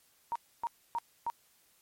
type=tone bursts; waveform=sine; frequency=935 Hz; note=A#5; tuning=5 cents sharp; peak=-30 dBFS; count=4; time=0.32-1.3 s; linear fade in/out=0 ms; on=35 ms; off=280 ms; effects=white hiss -67 dBFS RMS until 1.81 s + MP3 64 kbps